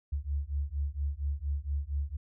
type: beating tone pair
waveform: sine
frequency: 69.3 / 73.6 Hz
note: C#2 / D2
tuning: 0 / +4 cents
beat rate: 4.3 Hz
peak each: -33 / -33 dBFS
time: 0.12-2.17 s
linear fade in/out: 10 ms
effects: none